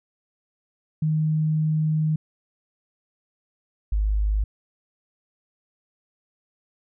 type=tone pair in turn; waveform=sine; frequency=155.56 / 51.76 Hz; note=D#3 / G#1; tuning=0 / -5 cents; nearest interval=octave + perfect fifth; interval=1905 cents; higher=first; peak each=-19 dBFS; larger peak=neither; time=1.02-2.16 / 3.92-4.44 s; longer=first; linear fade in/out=5 ms; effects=none